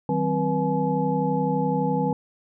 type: tone cluster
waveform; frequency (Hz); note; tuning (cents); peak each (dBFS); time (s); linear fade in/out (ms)
sine; 156.9 / 188.7 / 260.5 / 484.7 / 851; D#3 / F#3 / C4 / B4 / G#5; +15 / +34 / -7 / -32 / +42; -27; 0.09-2.13; 2
effects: none